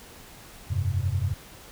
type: chord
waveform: sine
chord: F suspended second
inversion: none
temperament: just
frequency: 87.31 / 98.22 / 130.96 Hz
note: F2 / G2 / C3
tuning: 0 / +4 / +2 cents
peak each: -28 / -26 / -30 dBFS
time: 0.7-1.34 s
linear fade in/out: 10 ms
effects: pink hiss -47 dBFS RMS until 1.71 s

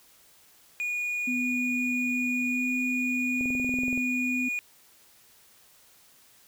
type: tone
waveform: triangle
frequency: 2448 Hz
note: D#7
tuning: 29 cents flat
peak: -26 dBFS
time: 0.8-4.59 s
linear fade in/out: 0 ms
type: tone with pitch glide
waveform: sine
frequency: 249.2 to 252.5 Hz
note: B3 to B3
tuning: +16 to +39 cents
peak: -28 dBFS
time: 1.27-4.49 s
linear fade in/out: 10 ms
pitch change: +23 cents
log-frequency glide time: 2.36-2.77 s
type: click train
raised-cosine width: 2 ms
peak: -26 dBFS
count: 13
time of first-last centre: 3.41-3.976 s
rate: 21.2 Hz
effects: white hiss -58 dBFS RMS until 6.47 s

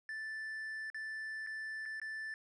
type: tone with dropouts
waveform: triangle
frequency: 1760 Hz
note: A6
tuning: in tune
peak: -38 dBFS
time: 0.09-2.34 s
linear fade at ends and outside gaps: 1 ms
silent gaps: 0.901-0.945 / 1.465-1.471 / 1.855-1.859 / 1.999-2.016 s
effects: resampled to 22050 Hz

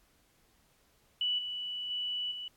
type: tone with level steps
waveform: sine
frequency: 2960 Hz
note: F#7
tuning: in tune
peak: -28 / -35 / -32 / -38 dBFS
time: 1.21-2.48 s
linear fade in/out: 2 ms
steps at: 1.38 / 1.9 / 2.31 s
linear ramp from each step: 10 ms
effects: pink hiss -68 dBFS RMS until 2.56 s + AAC 64 kbps

